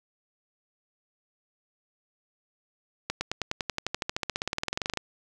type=accelerating click train; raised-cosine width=0.2 ms; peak=-11 dBFS; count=29; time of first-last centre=3.1-4.973 s; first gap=110 ms; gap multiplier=0.96; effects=none